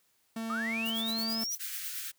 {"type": "tone", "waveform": "45% pulse", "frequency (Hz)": 225.1, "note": "A3", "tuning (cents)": 40, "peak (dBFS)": -34, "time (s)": [0.36, 1.44], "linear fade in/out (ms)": 5}
{"type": "linear sweep", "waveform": "sine", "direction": "up", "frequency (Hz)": [1181, 5920], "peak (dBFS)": -32, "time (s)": [0.5, 1.55], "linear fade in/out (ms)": 0}
{"type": "noise with tremolo", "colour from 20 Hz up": "violet", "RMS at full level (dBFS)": -39, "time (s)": [0.85, 2.08], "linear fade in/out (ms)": 10, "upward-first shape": "sine", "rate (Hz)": 9.1, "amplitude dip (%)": 90}
{"type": "high-pass noise", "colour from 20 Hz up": "white", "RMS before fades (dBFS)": -40, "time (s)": [1.59, 2.12], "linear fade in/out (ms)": 20, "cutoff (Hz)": 1400, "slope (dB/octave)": 48}
{"effects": ["white hiss -71 dBFS RMS until 2.18 s", "high-pass 60 Hz 12 dB/octave"]}